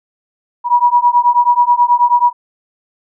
sine beating tone pair, 962 / 971.3 Hz, B5 / B5, -46 / -29 cents, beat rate 9.3 Hz, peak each -11 dBFS, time 0.64-2.33 s, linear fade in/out 50 ms, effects none

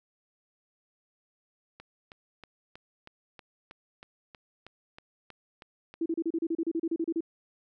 click train, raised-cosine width 0.3 ms, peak -30 dBFS, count 14, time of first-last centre 1.8-5.94 s, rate 3.14 Hz
sine tone bursts, 329.9 Hz, E4, 1 cent sharp, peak -26 dBFS, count 15, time 6.01-7.207 s, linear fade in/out 5 ms, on 49 ms, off 33 ms
effects none

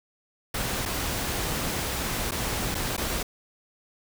pink noise with dropouts, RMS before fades -29 dBFS, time 0.54-3.23 s, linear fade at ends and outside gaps 5 ms, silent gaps 0.854-0.858 / 2.31-2.318 / 2.746-2.75 / 2.967-2.977 s, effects none

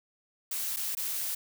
blue noise with dropouts, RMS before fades -33 dBFS, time 0.51-1.35 s, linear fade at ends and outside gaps 5 ms, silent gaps 0.763-0.768 / 0.951-0.97 s, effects none

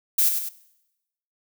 violet noise with echo, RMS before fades -19 dBFS, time 0.18-0.29 s, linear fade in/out 5 ms, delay 100 ms, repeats 2, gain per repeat -6 dB, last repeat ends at 0.49 s, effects noise-tail reverb RT60 0.9 s tail -19 dB re dry

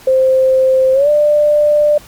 sine tone with pitch glide, 523.3 to 594.2 Hz, C5 to D5, 0 to +20 cents, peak -7 dBFS, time 0.07-1.98 s, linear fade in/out 5 ms, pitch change +220 cents, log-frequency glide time 0.93-1.09 s, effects pink hiss -39 dBFS RMS until 2.07 s + MP3 96 kbps

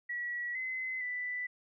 sine tone with pitch steps, 1931 / 2042 / 1984 Hz, B6 / C7 / B6, -39 / -43 / +7 cents, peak -34 dBFS, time 0.09-1.47 s, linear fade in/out 10 ms, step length 460 ms, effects none

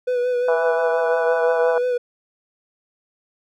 triangle tone with vibrato, 493.9 Hz, B4, in tune, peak -16 dBFS, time 0.07-1.98 s, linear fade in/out 10 ms, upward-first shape sine, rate 5.7 Hz, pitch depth 28 cents each way
harmonic tone, 164.81 Hz, E3, in tune, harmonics 3 / 4 / 5 / 6 / 7 / 8 / 9, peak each -27 / -22 / -28 / -29 / -34 / -37 / -28 dBFS, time 0.48-1.78 s, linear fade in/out 2 ms
effects none

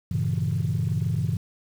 sine chord, G diminished seventh, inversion none, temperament equal, 98 / 116.54 / 138.59 / 164.81 Hz, G2 / Bb2 / Db3 / Fb3, 0 / 0 / 0 / 0 cents, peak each -27 dBFS, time 0.11-1.37 s, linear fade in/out 5 ms, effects tanh soft clip ceiling -16 dBFS + 8-bit

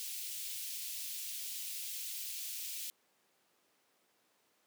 white high-pass noise, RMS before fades -42 dBFS, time 0-2.9 s, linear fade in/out 0 ms, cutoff 2600 Hz, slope 24 dB/octave, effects pink hiss -73 dBFS RMS until 4.66 s + high-pass 300 Hz 12 dB/octave

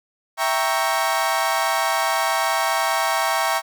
30% pulse chord, E diminished seventh, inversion none, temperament equal, 659.3 / 784 / 932.3 / 1108.7 Hz, E5 / G5 / Bb5 / Db6, 0 / 0 / 0 / 0 cents, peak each -22 dBFS, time 0.37-3.62 s, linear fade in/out 50 ms, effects none

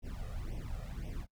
brown noise with flanger, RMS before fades -40 dBFS, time 0.02-1.27 s, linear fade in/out 50 ms, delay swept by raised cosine 0.34 to 1.64 ms, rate 1.9 Hz, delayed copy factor +1, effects noise-tail reverb RT60 0.1 s tail -22 dB re dry

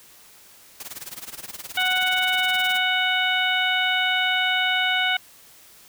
white noise with tremolo, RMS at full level -34 dBFS, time 0.8-2.78 s, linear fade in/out 2 ms, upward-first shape sine, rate 19 Hz, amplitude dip 95%
harmonic tone, 740 Hz, F#5, in tune, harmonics 1 / 2 / 3 / 4 / 5, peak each -27 / -24 / -25 / -25 / -29 dBFS, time 1.77-5.17 s, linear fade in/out 5 ms
effects white hiss -50 dBFS RMS until 5.88 s

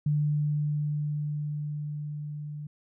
sine tone with level ramp, 148.6 Hz, D3, 21 cents sharp, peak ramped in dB -22 to -35 dBFS, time 0.06-2.67 s, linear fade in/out 5 ms, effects none

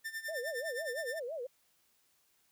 45% pulse tone with tremolo, 1791 Hz, A6, 30 cents sharp, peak -36 dBFS, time 0.04-1.2 s, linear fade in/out 20 ms, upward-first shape sine, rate 9.7 Hz, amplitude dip 80%
sine tone with vibrato, 560 Hz, C#5, 18 cents sharp, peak -37 dBFS, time 0.28-1.47 s, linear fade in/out 10 ms, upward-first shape sine, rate 5.9 Hz, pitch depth 290 cents each way
effects white hiss -72 dBFS RMS until 2.51 s

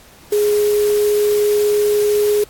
sine tone in noise, 416.4 Hz, G#4, 5 cents sharp, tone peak -12 dBFS, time 0.32-2.44 s, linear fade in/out 5 ms, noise white, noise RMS -29 dBFS, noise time 0.32-2.44 s, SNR +14 dB, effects pink hiss -45 dBFS RMS until 2.49 s + AAC 64 kbps

